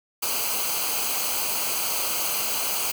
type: noise with comb filter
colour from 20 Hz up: white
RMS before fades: -26 dBFS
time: 0.22-2.92 s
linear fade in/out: 10 ms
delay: 0.55 ms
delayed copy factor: -0.7
effects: none